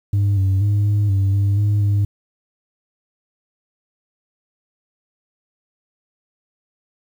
sine tone with pitch steps, 100.6 / 96 / 102.5 / 103.2 / 97.6 / 99.9 / 103.4 / 101.5 Hz, G2 / G2 / G#2 / G#2 / G2 / G2 / G#2 / G#2, +45 / -36 / -22 / -10 / -7 / +33 / -7 / -39 cents, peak -11 dBFS, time 0.13-2.05 s, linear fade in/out 5 ms, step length 240 ms, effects tanh soft clip ceiling -13 dBFS + 8-bit

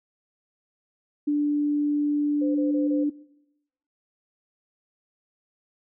sine tone, 293.3 Hz, D4, 2 cents flat, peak -20 dBFS, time 1.27-3.1 s, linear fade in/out 10 ms
sine tone bursts, 514 Hz, C5, 31 cents flat, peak -30 dBFS, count 4, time 2.41-3.042 s, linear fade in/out 10 ms, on 140 ms, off 24 ms
effects noise-tail reverb RT60 0.9 s tail -21 dB re dry

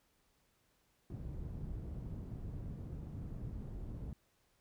white low-pass noise, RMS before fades -44 dBFS, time 1.1-4.13 s, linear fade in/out 2 ms, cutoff 130 Hz, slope 12 dB/octave, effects pink hiss -75 dBFS RMS until 4.6 s

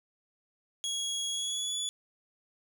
25% pulse tone with pitch glide, 3322 to 3433 Hz, G#7 to A7, 0 to -43 cents, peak -27 dBFS, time 0.84-1.89 s, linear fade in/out 0 ms, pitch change +57 cents, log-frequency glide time 1.31-1.77 s, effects none

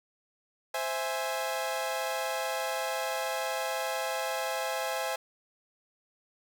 sawtooth chord, C augmented, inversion none, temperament equal, 523.3 / 659.3 / 830.6 Hz, C5 / E5 / G#5, 0 / 0 / 0 cents, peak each -31 dBFS, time 0.74-5.16 s, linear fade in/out 5 ms, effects none

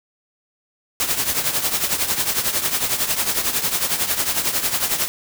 white noise with tremolo, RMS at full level -18 dBFS, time 1-5.08 s, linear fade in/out 0 ms, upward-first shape triangle, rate 11 Hz, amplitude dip 75%, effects none

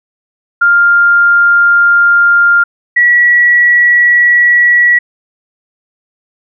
sine tone pair in turn, 1400 / 1933.2 Hz, F6 / B6, +4 / -38 cents, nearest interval tritone, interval 558 cents, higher second, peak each -4 dBFS, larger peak neither, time 0.61-2.64 / 2.96-4.99 s, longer neither, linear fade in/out 10 ms, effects none

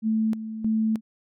sine tone with tremolo, 220 Hz, A3, in tune, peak -20 dBFS, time 0.02-1.01 s, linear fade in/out 50 ms, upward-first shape square, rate 1.6 Hz, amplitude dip 70%, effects none

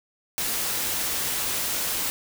white noise, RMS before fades -27 dBFS, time 0.38-2.1 s, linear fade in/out 0 ms, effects none

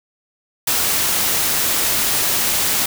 white noise, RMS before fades -18 dBFS, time 0.67-2.86 s, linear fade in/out 5 ms, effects none

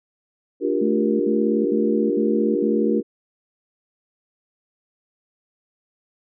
sine chord, G minor seventh, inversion second, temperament just, 294 / 352.8 / 392 / 470.4 Hz, D4 / F4 / G4 / Bb4, +2 / +18 / 0 / +16 cents, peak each -24 dBFS, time 0.6-3.03 s, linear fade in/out 50 ms
sine tone bursts, 220 Hz, A3, in tune, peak -21 dBFS, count 5, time 0.81-3.008 s, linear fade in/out 10 ms, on 390 ms, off 62 ms
effects none

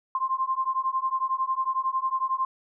sine beating tone pair, 1047 / 1058 Hz, C6 / C6, +1 / +19 cents, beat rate 11 Hz, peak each -27 / -27 dBFS, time 0.15-2.45 s, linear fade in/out 2 ms, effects none

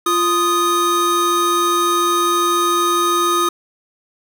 square tone pair together, 347.7 / 1243.4 Hz, F4 / D#6, -8 / -2 cents, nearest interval octave + minor seventh, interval 2206 cents, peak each -20 / -16 dBFS, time 0.06-3.49 s, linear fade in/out 5 ms, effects none

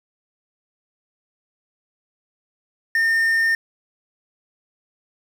triangle tone with quantisation, 1817 Hz, A#6, 45 cents flat, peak -14 dBFS, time 2.95-3.55 s, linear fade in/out 2 ms, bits 7, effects none

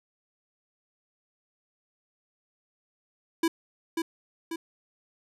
square tone with echo, 330 Hz, E4, 2 cents sharp, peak -22 dBFS, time 3.43-3.48 s, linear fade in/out 5 ms, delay 540 ms, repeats 2, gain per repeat -5 dB, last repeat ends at 4.56 s, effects resampled to 32000 Hz

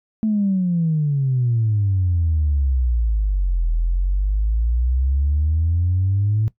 sine exponential two-way sweep, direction down then up, 221.6 to 40.45 to 110.8 Hz, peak -15 dBFS, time 0.23-6.48 s, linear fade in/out 0 ms, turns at 3.71 s, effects noise-tail reverb RT60 0.1 s tail -18 dB re dry + tanh soft clip ceiling -11 dBFS

